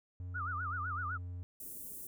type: tone with pitch glide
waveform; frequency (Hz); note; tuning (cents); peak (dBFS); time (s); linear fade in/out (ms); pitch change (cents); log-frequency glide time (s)
triangle; 90 to 88.97; F#2 to F2; -47 to +33; -38; 0.2-1.43; 0; -20; 0.85-0.92
type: tone with vibrato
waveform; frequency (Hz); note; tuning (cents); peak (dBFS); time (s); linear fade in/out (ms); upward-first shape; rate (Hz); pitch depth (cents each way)
sine; 1318.5; E6; 0; -36; 0.34-1.18; 20; sine; 7.9; 200
type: band-stop noise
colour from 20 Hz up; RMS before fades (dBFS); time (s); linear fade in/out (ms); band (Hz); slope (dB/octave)
white; -46; 1.6-2.07; 2; 440 to 8700; 24
effects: none